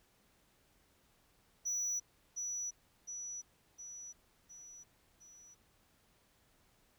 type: tone with echo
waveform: sine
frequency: 5900 Hz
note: F#8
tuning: 6 cents flat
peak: -31 dBFS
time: 1.65-2 s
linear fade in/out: 20 ms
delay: 710 ms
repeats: 5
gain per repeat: -5 dB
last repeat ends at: 5.55 s
effects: tanh soft clip ceiling -33 dBFS + pink hiss -71 dBFS RMS until 6.98 s